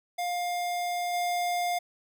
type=tone with level steps; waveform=square; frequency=706 Hz; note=F5; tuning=19 cents sharp; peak=-29 / -27 dBFS; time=0.18-1.79 s; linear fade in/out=10 ms; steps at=1.13 s; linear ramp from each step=10 ms; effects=none